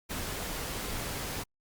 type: noise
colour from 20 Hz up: pink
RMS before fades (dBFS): -36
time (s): 0.09-1.44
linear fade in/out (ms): 20
effects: Opus 48 kbps